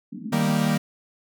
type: band-pass noise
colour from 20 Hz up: pink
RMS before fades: -35 dBFS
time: 0.12-0.52 s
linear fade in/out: 10 ms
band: 190 to 260 Hz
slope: 48 dB/octave
type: chord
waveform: 45% pulse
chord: Eb major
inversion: none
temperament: equal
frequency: 155.56 / 196 / 233.1 Hz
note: Eb3 / G3 / Bb3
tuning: 0 / 0 / 0 cents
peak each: -24 dBFS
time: 0.32-0.78 s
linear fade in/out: 10 ms
effects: none